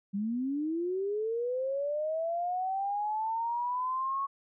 sine linear sweep, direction up, 192.5 to 1108.7 Hz, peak -29 dBFS, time 0.13-4.27 s, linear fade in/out 20 ms, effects none

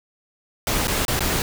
pink noise with dropouts, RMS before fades -22 dBFS, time 0.67-1.42 s, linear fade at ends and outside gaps 1 ms, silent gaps 0.872-0.88 / 1.051-1.081 / 1.193-1.206 s, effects none

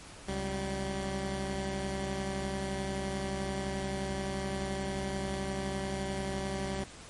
15% pulse tone pair together, 68.2 / 193.08 Hz, C#2 / G3, -28 / -26 cents, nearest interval octave + tritone, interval 1802 cents, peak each -31 / -28 dBFS, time 0.28-6.84 s, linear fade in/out 5 ms, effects pink hiss -49 dBFS RMS until 7.09 s + MP3 48 kbps

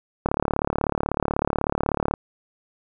click train, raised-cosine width 1 ms, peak -7 dBFS, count 69, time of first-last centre 0.26-2.138 s, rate 36.2 Hz, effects none

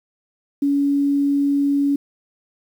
sine tone, 282.4 Hz, C#4, 32 cents sharp, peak -15 dBFS, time 0.62-1.96 s, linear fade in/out 5 ms, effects 8-bit

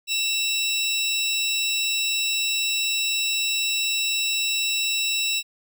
30% pulse tone pair together, 2686 / 3895 Hz, E7 / B7, +32 / -25 cents, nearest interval tritone, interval 643 cents, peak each -22 dBFS, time 0.07-5.43 s, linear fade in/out 50 ms, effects none

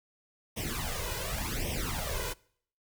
pink noise with flanger, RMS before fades -34 dBFS, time 0.56-2.34 s, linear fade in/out 20 ms, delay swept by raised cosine 0.34 to 2.04 ms, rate 0.89 Hz, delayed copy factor +0.9, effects noise-tail reverb RT60 0.6 s tail -24 dB re dry

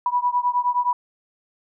sine beating tone pair, 976 / 985.6 Hz, B5 / B5, -21 / -4 cents, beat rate 9.6 Hz, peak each -21 / -22 dBFS, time 0.06-0.93 s, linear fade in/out 2 ms, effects none

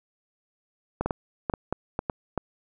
clicks, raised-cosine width 1 ms, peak -12 dBFS, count 9, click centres 1.01 / 1.06 / 1.108 / 1.498 / 1.538 / 1.726 / 1.991 / 2.098 / 2.377 s, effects none

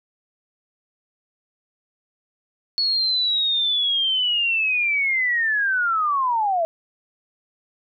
sine linear sweep, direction down, 4394 to 640 Hz, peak -18 dBFS, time 2.78-6.65 s, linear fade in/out 0 ms, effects none

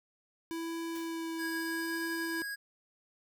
square tone with vibrato, 329.6 Hz, E4, in tune, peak -36 dBFS, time 0.51-2.42 s, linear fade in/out 0 ms, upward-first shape sine, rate 0.79 Hz, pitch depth 11 cents each way
white noise with exponential decay, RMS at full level -47 dBFS, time 0.95-1.24 s, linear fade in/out 5 ms, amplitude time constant 61 ms
square tone, 1647 Hz, G#6, 15 cents flat, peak -37 dBFS, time 1.38-2.56 s, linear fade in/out 20 ms
effects none

